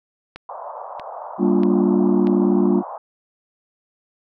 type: click train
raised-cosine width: 0.3 ms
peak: -18 dBFS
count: 4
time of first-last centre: 0.36-2.271 s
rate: 1.57 Hz
type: band-pass noise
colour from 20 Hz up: pink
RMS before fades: -33 dBFS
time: 0.49-2.98 s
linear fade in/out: 2 ms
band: 580 to 1100 Hz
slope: 48 dB/octave
type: chord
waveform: sine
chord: G minor seventh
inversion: none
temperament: just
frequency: 196 / 235.2 / 294 / 352.8 Hz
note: G3 / Bb3 / D4 / F4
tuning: 0 / +16 / +2 / +18 cents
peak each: -18 / -20 / -21 / -19 dBFS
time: 1.38-2.83 s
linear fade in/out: 50 ms
effects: none